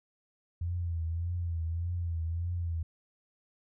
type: tone with vibrato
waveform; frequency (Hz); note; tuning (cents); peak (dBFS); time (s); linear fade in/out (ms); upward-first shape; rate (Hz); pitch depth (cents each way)
sine; 84.7; E2; +48; -30; 0.61-2.83; 5; triangle; 1.7; 77
effects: none